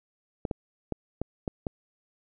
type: clicks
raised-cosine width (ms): 2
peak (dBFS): -16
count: 6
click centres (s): 0.452 / 0.512 / 0.923 / 1.216 / 1.478 / 1.668
effects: none